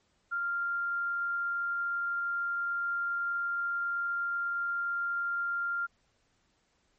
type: tone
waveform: sine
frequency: 1393 Hz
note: F6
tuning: 5 cents flat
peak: -29 dBFS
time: 0.31-5.87 s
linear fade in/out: 20 ms
effects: pink hiss -72 dBFS RMS until 6.98 s + MP3 32 kbps